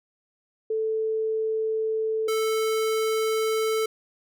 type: tone pair in turn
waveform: sine / square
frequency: 440 / 440 Hz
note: A4 / A4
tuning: 0 / 0 cents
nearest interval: unison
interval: 0 cents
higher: neither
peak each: -23 dBFS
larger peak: neither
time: 0.7-2.28 / 2.28-3.86 s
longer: neither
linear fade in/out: 5 ms
effects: none